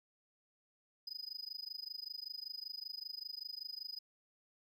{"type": "tone with amplitude modulation", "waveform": "triangle", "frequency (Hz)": 4987, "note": "D#8", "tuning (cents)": 3, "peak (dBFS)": -38, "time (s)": [1.07, 3.99], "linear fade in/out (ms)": 5, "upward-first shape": "sine", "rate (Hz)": 25.2, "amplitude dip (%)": 100, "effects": []}